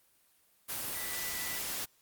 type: tone in noise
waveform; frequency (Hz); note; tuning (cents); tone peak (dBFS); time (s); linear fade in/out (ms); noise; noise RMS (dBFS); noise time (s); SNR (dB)
sine; 1975.5; B6; 0; -43; 0.94-1.6; 20; white; -37; 0.68-1.86; -9
effects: white hiss -68 dBFS RMS until 2.01 s + Opus 32 kbps